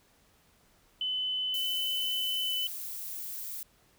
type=tone with pitch glide; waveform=sine; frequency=3022 to 2999 Hz; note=F#7 to F#7; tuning=+36 to +23 cents; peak=-29 dBFS; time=1.01-2.67 s; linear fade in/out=2 ms; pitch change=-13 cents; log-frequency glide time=2.45-2.53 s
type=noise; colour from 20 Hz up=violet; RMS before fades=-39 dBFS; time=1.54-3.63 s; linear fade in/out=2 ms
effects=pink hiss -65 dBFS RMS until 3.98 s